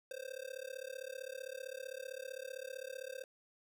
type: tone with amplitude modulation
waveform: square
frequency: 523.3 Hz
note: C5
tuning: in tune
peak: -40 dBFS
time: 0.11-3.24 s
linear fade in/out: 2 ms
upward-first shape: sine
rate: 35.5 Hz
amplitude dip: 100%
effects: none